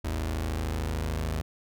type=tone pair together; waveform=sawtooth; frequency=53.26 / 79.8 Hz; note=G#1 / D#2; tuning=+44 / +44 cents; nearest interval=perfect fifth; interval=700 cents; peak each=-28 / -26 dBFS; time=0.04-1.42 s; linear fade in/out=10 ms; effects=none